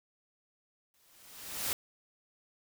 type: noise with exponential growth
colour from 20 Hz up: white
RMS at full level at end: -31 dBFS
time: 0.94-1.73 s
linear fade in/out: 1 ms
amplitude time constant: 170 ms
effects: none